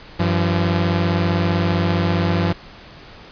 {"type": "tone pair together", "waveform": "sawtooth", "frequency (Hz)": [95.3, 170.49], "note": ["G2", "F3"], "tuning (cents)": [-48, -41], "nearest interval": "minor seventh", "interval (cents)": 1007, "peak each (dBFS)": -15, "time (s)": [0.19, 2.53], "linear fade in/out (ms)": 10, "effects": ["pink hiss -41 dBFS RMS until 3.31 s", "resampled to 11025 Hz"]}